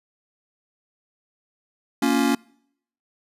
square chord, Bb minor, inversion none, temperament just, 233.1 / 279.7 / 349.6 Hz, Bb3 / Db4 / F4, 0 / +16 / +2 cents, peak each -23 / -21 / -27 dBFS, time 2.02-2.35 s, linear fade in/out 5 ms, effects noise-tail reverb RT60 0.7 s tail -26 dB re dry + resampled to 32000 Hz

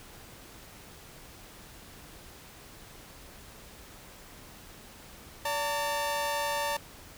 sawtooth tone pair together, 576.2 / 900 Hz, D5 / A5, -33 / +39 cents, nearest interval minor sixth, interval 772 cents, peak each -29 / -27 dBFS, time 5.45-6.77 s, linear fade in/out 5 ms, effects pink hiss -50 dBFS RMS until 7.17 s

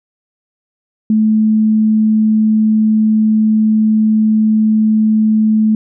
sine tone, 217 Hz, A3, 24 cents flat, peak -8 dBFS, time 1.1-5.75 s, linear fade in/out 2 ms, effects none

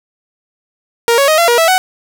sawtooth tone with pitch steps, 467.7 / 556 / 625 / 681 / 476.5 / 656 / 746 Hz, A#4 / C#5 / D#5 / F5 / A#4 / E5 / F#5, +6 / +5 / +8 / -44 / +38 / -9 / +14 cents, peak -4 dBFS, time 1.08-1.78 s, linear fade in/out 0 ms, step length 100 ms, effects none

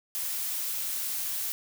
blue noise, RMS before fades -32 dBFS, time 0.15-1.52 s, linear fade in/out 0 ms, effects none

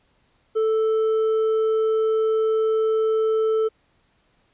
sine tone with hard clipping, 440 Hz, A4, in tune, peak -19 dBFS, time 0.55-3.69 s, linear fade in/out 20 ms, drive 4 dB, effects pink hiss -64 dBFS RMS until 4.53 s + resampled to 8000 Hz

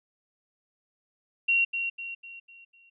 sine tone with echo, 2746 Hz, F7, 30 cents flat, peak -20 dBFS, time 1.48-1.65 s, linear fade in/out 10 ms, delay 250 ms, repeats 5, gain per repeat -7 dB, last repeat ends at 2.9 s, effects none

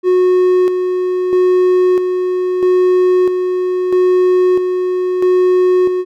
triangle tone with tremolo, 365.4 Hz, F#4, 22 cents flat, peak -6 dBFS, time 0.03-6.05 s, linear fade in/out 50 ms, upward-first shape square, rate 0.77 Hz, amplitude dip 45%, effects none

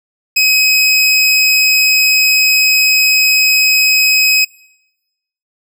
25% pulse tone, 2536 Hz, D#7, 32 cents sharp, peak -4 dBFS, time 0.36-4.45 s, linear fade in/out 10 ms, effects noise-tail reverb RT60 1.0 s tail -25 dB re dry

